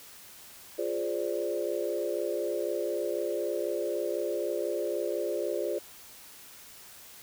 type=chord; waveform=sine; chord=D half-diminished seventh; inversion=first; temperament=equal; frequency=349.2 / 415.3 / 523.3 / 587.3 Hz; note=F4 / Ab4 / C5 / D5; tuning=0 / 0 / 0 / 0 cents; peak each=-34 dBFS; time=0.78-5.79 s; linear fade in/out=10 ms; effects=white hiss -50 dBFS RMS until 7.22 s